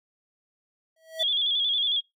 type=tone with exponential growth; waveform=square; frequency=646 Hz; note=E5; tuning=35 cents flat; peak=-29 dBFS; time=0.96-1.23 s; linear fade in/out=5 ms; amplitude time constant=58 ms
type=tone with vibrato; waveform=sine; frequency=3378 Hz; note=G#7; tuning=29 cents sharp; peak=-22 dBFS; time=1.19-2.01 s; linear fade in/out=20 ms; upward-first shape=square; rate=11 Hz; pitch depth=51 cents each way
effects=noise-tail reverb RT60 0.2 s tail -26 dB re dry